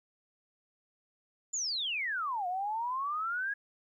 sine exponential two-way sweep, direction down then up, 7300 to 703 to 1679 Hz, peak -31 dBFS, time 1.53-3.54 s, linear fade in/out 10 ms, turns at 2.47 s, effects 12-bit

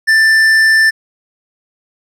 sine tone with tanh clipping, 1773 Hz, A6, 13 cents sharp, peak -8 dBFS, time 0.07-0.91 s, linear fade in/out 20 ms, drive 10 dB, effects none

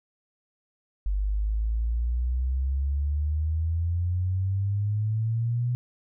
sine exponential sweep, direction up, 48.34 to 123.47 Hz, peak -23 dBFS, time 1.06-5.75 s, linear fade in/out 0 ms, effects none

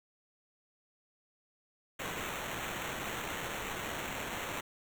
white noise with sample-and-hold, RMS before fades -39 dBFS, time 1.99-4.61 s, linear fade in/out 10 ms, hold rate 4900 Hz, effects none

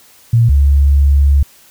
sine tone pair in turn, 116.4 / 70.32 Hz, A#2 / C#2, -2 / +25 cents, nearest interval major sixth, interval 873 cents, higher first, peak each -6 dBFS, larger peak neither, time 0.33-0.49 / 0.49-1.43 s, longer second, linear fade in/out 5 ms, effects white hiss -45 dBFS RMS until 1.7 s

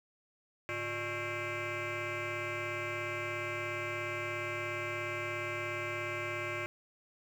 sine tone with frequency modulation, 1340 Hz, E6, 28 cents sharp, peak -32 dBFS, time 0.69-6.66 s, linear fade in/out 0 ms, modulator 247 Hz, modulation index 4.9, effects tanh soft clip ceiling -33 dBFS + 10-bit

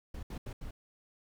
brown noise bursts at uneven times, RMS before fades -41 dBFS, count 4, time 0.14-0.23 / 0.3-0.38 / 0.46-0.53 / 0.61-0.71 s, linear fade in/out 5 ms, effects none

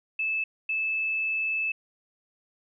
sine tone bursts at uneven times, 2619 Hz, E7, 12 cents flat, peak -25 dBFS, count 2, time 0.19-0.44 / 0.69-1.72 s, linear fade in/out 5 ms, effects none

